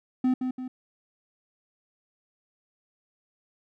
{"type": "tone with echo", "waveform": "triangle", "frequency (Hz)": 255.5, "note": "C4", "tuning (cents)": -41, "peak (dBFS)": -18, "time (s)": [0.24, 0.34], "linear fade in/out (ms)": 5, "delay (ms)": 170, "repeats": 2, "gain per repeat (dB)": -6, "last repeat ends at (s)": 0.68, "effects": []}